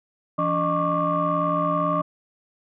sine tone cluster, 169.4 / 286 / 611 / 1099 / 1177 Hz, E3 / D4 / D#5 / C#6 / D6, +48 / -46 / -32 / -15 / +3 cents, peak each -27 / -28 / -25 / -25 / -25 dBFS, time 0.38-2.02 s, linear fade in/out 10 ms, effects tanh soft clip ceiling -12 dBFS

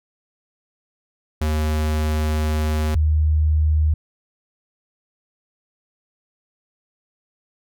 square / sine tone pair in turn, 77 / 77 Hz, D#2 / D#2, -17 / -17 cents, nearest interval unison, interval 0 cents, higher neither, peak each -19 / -14 dBFS, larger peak second, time 1.41-2.95 / 2.95-3.94 s, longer first, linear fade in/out 5 ms, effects none

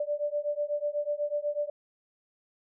sine beating tone pair, 584 / 592.1 Hz, D5 / D5, -10 / +14 cents, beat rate 8.1 Hz, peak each -31 dBFS, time 0-1.7 s, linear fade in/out 5 ms, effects none

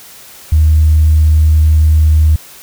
sine tone, 77.6 Hz, D#2, 4 cents flat, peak -4 dBFS, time 0.52-2.36 s, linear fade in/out 5 ms, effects tanh soft clip ceiling 0 dBFS + white hiss -36 dBFS RMS until 2.62 s

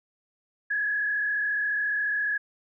sine tone with frequency modulation, 1682 Hz, G#6, 22 cents sharp, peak -24 dBFS, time 0.7-2.38 s, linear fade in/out 10 ms, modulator 34.4 Hz, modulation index 1, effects none

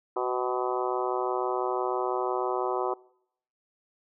harmonic tone with a mistuned harmonic, 126 Hz, B2, 35 cents sharp, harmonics 3 / 4 / 5 / 6 / 7 / 8 / 9 / 10, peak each -30 / -34 / -36 / -34 / -38 / -34 / -38 / -39 dBFS, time 0.16-2.94 s, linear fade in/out 5 ms, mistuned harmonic 3, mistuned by -19 cents, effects noise-tail reverb RT60 0.7 s tail -24 dB re dry

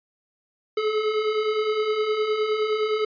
square beating tone pair, 421.4 / 431.1 Hz, G#4 / A4, +25 / -35 cents, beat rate 9.7 Hz, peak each -30 / -23 dBFS, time 0.77-3.05 s, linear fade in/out 5 ms, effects resampled to 11025 Hz

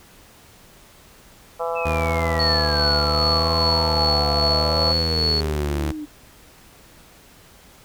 harmonic tone, 167 Hz, E3, 23 cents sharp, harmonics 3 / 4 / 5 / 6 / 7 / 8, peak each -26 / -28 / -30 / -32 / -33 / -34 dBFS, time 1.59-4.93 s, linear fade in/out 20 ms
sine exponential sweep, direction down, 2650 to 293.7 Hz, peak -28 dBFS, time 1.75-6.06 s, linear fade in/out 20 ms
sawtooth tone with vibrato, 77.2 Hz, D#2, 13 cents flat, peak -18 dBFS, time 1.85-5.92 s, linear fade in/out 10 ms, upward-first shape sine, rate 0.71 Hz, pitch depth 93 cents each way
sine tone with tremolo, 4398 Hz, C#8, 14 cents flat, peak -18 dBFS, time 2.39-5.41 s, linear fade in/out 10 ms, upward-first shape sine, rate 2.5 Hz, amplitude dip 45%
effects pink hiss -49 dBFS RMS until 7.84 s

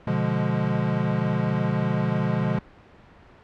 square chord, B diminished seventh, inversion none, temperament equal, 123.47 / 146.83 / 174.61 / 207.7 Hz, B2 / D3 / F3 / Ab3, 0 / 0 / 0 / 0 cents, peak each -28 dBFS, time 0.07-2.59 s, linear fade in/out 5 ms, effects pink hiss -50 dBFS RMS until 3.43 s + low-pass 2000 Hz 12 dB/octave

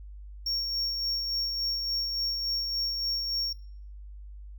triangle tone with tremolo, 5520 Hz, F8, 21 cents flat, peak -25 dBFS, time 0.46-3.53 s, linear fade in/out 5 ms, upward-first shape sine, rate 3.5 Hz, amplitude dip 35%, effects noise-tail reverb RT60 0.6 s tail -23 dB re dry + added 50 Hz sine -41 dBFS peak until 4.58 s

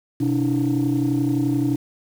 sine tone cluster, 127 / 287.9 / 319.5 Hz, B2 / D4 / D#4, +49 / -34 / +46 cents, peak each -22 / -19 / -23 dBFS, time 0.2-1.76 s, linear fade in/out 10 ms, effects tanh soft clip ceiling -13 dBFS + 7-bit

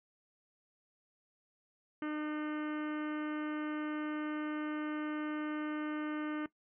harmonic tone, 303.2 Hz, D#4, 45 cents flat, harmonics 1 / 2 / 3 / 4 / 5 / 6 / 7 / 8 / 9 / 10, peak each -35 / -48 / -51 / -47 / -48 / -52 / -53 / -61 / -60 / -59 dBFS, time 2.02-6.46 s, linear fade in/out 2 ms, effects noise-tail reverb RT60 0.1 s tail -18 dB re dry

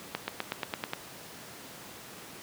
accelerating click train, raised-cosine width 0.3 ms, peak -14 dBFS, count 8, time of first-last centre 0.15-0.934 s, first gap 130 ms, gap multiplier 0.95, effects pink hiss -46 dBFS RMS until 2.42 s + high-pass 150 Hz 12 dB/octave

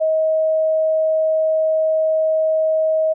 sine tone, 633 Hz, D#5, 30 cents sharp, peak -14 dBFS, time 0-3.14 s, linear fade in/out 20 ms, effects none

